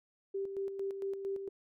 sine tone with tremolo, 392 Hz, G4, in tune, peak -33 dBFS, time 0.34-1.49 s, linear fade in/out 10 ms, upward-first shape square, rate 4.4 Hz, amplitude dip 50%, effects none

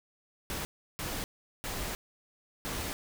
pink noise bursts at uneven times, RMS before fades -36 dBFS, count 4, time 0.5-0.65 / 0.99-1.24 / 1.64-1.95 / 2.65-2.93 s, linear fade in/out 0 ms, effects none

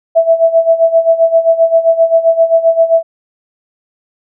sine tone with tremolo, 659.3 Hz, E5, in tune, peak -3 dBFS, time 0.15-3.03 s, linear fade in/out 20 ms, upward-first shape sine, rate 7.6 Hz, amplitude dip 80%, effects none

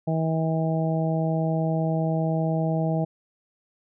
harmonic tone, 160.9 Hz, E3, 42 cents flat, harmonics 1 / 2 / 3 / 4 / 5, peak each -23 / -31 / -33 / -29 / -34 dBFS, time 0.07-3.05 s, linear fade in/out 10 ms, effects none

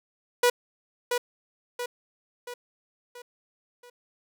sawtooth tone with echo, 487.5 Hz, B4, 23 cents flat, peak -14 dBFS, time 0.43-0.5 s, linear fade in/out 5 ms, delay 680 ms, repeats 5, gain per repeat -6 dB, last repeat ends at 3.9 s, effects none

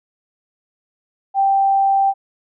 sine tone, 784 Hz, G5, in tune, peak -12 dBFS, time 1.34-2.14 s, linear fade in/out 50 ms, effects none

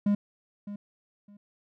triangle tone with echo, 204.1 Hz, G#3, 30 cents flat, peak -19 dBFS, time 0.06-0.15 s, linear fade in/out 5 ms, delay 610 ms, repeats 2, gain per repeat -14 dB, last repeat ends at 1.37 s, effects none

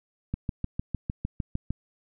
click train, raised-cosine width 5 ms, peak -16 dBFS, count 10, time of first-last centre 0.34-1.706 s, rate 6.59 Hz, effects none

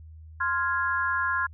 sine chord, F minor, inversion second, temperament equal, 1046.5 / 1396.9 / 1661.2 Hz, C6 / F6 / Ab6, 0 / 0 / 0 cents, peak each -28 dBFS, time 0.4-1.47 s, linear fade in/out 10 ms, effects added 79 Hz sine -43 dBFS peak until 1.53 s

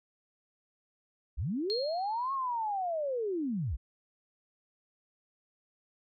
sine linear two-way sweep, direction up then down, 43.9 to 1103 to 43.9 Hz, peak -30 dBFS, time 1.37-3.77 s, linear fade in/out 20 ms, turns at 2.33 s
sine tone with exponential decay, 4240 Hz, C8, 22 cents sharp, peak -30 dBFS, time 1.7-2.35 s, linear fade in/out 0 ms, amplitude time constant 140 ms
effects none

